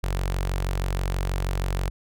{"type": "tone with notch filter", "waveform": "sawtooth", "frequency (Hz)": 46.25, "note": "F#1", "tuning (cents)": 0, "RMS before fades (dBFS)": -26, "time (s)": [0.03, 1.9], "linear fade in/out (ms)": 10, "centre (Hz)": 250, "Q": 1.3, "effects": []}